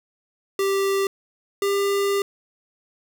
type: tone pair in turn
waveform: square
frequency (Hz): 392 / 399.1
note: G4 / G4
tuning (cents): 0 / +31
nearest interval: unison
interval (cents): 31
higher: second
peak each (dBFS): -20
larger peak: neither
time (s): 0.59-1.07 / 1.62-2.22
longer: second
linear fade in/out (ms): 2
effects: none